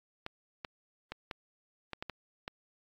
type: clicks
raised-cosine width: 0.3 ms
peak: -22 dBFS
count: 8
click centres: 0.264 / 0.648 / 1.12 / 1.312 / 1.933 / 2.025 / 2.097 / 2.479 s
effects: AAC 48 kbps